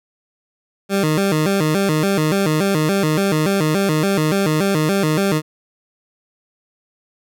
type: tone with vibrato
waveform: 20% pulse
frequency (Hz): 174.61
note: F3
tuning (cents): 0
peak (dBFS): -10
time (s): 0.89-5.42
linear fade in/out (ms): 50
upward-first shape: square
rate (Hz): 3.5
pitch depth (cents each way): 210
effects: none